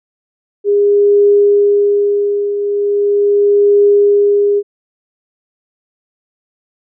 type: tone with tremolo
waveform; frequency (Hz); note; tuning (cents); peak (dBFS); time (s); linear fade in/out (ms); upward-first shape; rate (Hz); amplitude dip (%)
sine; 407.6; G#4; -32; -5; 0.64-4.63; 50; triangle; 0.39; 65
effects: none